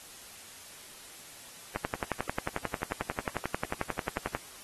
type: click train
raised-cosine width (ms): 0.5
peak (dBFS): -15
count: 30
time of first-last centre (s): 1.76-4.349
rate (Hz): 11.2
effects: white hiss -49 dBFS RMS until 4.63 s + AAC 32 kbps